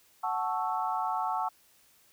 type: chord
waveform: sine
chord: F# minor seventh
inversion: none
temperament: equal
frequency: 740 / 880 / 1108.7 / 1318.5 Hz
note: F#5 / A5 / C#6 / E6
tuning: 0 / 0 / 0 / 0 cents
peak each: -33 / -32 / -35 / -36 dBFS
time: 0.23-1.49 s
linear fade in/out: 10 ms
effects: white hiss -63 dBFS RMS until 2.12 s